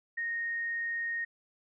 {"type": "tone", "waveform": "sine", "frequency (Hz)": 1858, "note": "A#6", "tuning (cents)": -6, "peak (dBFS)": -31, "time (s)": [0.17, 1.25], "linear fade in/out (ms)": 10, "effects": []}